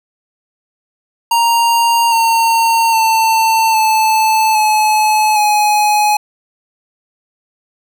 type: tone with pitch steps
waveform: square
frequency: 932.3 / 913.1 / 894.3 / 875.9 / 857.9 / 840.2 Hz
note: A#5 / A#5 / A5 / A5 / A5 / G#5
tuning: 0 / -36 / +28 / -8 / -44 / +20 cents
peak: -10 dBFS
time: 1.31-6.17 s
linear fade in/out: 5 ms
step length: 810 ms
effects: none